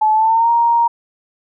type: tone with pitch glide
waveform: sine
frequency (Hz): 863 to 935.7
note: A5 to A#5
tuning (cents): -34 to +6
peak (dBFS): -10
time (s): 0.01-0.88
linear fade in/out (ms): 10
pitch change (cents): +140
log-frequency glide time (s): 0.13-0.5
effects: none